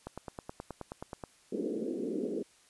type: click train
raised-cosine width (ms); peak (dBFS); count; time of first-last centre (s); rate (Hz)
1; -25; 12; 0.07-1.238; 9.42
type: band-pass noise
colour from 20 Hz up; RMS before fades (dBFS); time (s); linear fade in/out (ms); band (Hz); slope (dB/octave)
white; -35; 1.52-2.43; 5; 200 to 460; 48
effects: white hiss -63 dBFS RMS until 2.69 s + resampled to 24000 Hz